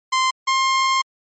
sawtooth tone pair in turn, 1042 / 1061.4 Hz, C6 / C6, -7 / +24 cents, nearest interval unison, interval 31 cents, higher second, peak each -12 dBFS, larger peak neither, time 0.12-0.31 / 0.47-1.02 s, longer second, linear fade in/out 10 ms, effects MP3 32 kbps

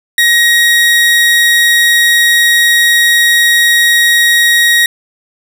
30% pulse tone, 1888 Hz, A#6, 22 cents sharp, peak -3 dBFS, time 0.18-4.86 s, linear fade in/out 2 ms, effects none

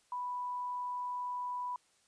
sine tone, 987.8 Hz, B5, in tune, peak -35 dBFS, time 0.12-1.76 s, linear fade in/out 2 ms, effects white hiss -70 dBFS RMS until 2.07 s + resampled to 22050 Hz

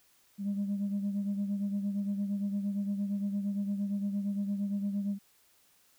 sine beating tone pair, 200.1 / 208.8 Hz, G3 / G#3, +36 / +10 cents, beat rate 8.7 Hz, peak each -29 / -37 dBFS, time 0.38-5.19 s, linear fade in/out 50 ms, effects tanh soft clip ceiling -26 dBFS + white hiss -66 dBFS RMS until 5.98 s

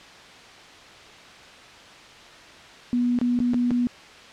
sine tone with dropouts, 243.6 Hz, B3, 24 cents flat, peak -19 dBFS, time 2.93-3.87 s, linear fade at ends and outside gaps 0 ms, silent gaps 3.188-3.214 / 3.39-3.402 / 3.535-3.543 / 3.707-3.714 s, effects white hiss -45 dBFS RMS until 4.32 s + low-pass 4000 Hz 12 dB/octave

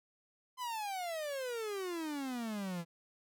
45% pulse exponential sweep, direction down, 1033 to 164.81 Hz, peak -37 dBFS, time 0.57-2.85 s, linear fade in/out 50 ms, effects none

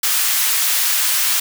white high-pass noise, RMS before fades -17 dBFS, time 0.03-1.4 s, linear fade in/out 5 ms, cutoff 1200 Hz, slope 12 dB/octave, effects none

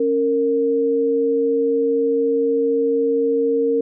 sine tone pair together, 275.4 / 462 Hz, C#4 / A#4, -11 / -16 cents, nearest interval major sixth, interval 895 cents, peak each -22 / -16 dBFS, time 0-3.81 s, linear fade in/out 5 ms, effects none

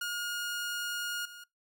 sawtooth tone with level steps, 1430 Hz, F6, 41 cents sharp, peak -29 / -42 dBFS, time 0.01-1.44 s, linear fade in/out 5 ms, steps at 1.25 s, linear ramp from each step 5 ms, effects noise-tail reverb RT60 0.2 s tail -24 dB re dry

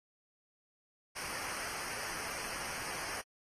pink noise with comb filter, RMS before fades -41 dBFS, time 1.15-3.22 s, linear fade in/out 20 ms, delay 0.27 ms, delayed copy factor -0.8, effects AAC 32 kbps

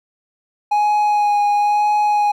triangle tone with vibrato, 830.6 Hz, G#5, in tune, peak -11 dBFS, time 0.71-2.32 s, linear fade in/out 10 ms, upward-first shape sine, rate 1 Hz, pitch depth 15 cents each way, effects none

